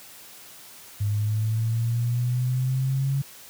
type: linear sweep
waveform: sine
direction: up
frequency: 102.1 to 138.59 Hz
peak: -21 dBFS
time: 1-3.22 s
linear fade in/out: 10 ms
effects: white hiss -46 dBFS RMS until 3.49 s + high-pass 60 Hz 12 dB/octave